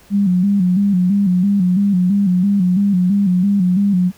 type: tone with vibrato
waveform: sine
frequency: 190.6 Hz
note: G3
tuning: 48 cents flat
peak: -11 dBFS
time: 0.1-4.12 s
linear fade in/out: 50 ms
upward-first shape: square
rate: 3 Hz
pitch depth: 94 cents each way
effects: pink hiss -48 dBFS RMS until 4.17 s